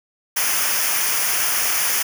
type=noise with comb filter; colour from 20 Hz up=white; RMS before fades=-20 dBFS; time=0.36-2.03 s; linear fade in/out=10 ms; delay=0.25 ms; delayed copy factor=-0.7; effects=none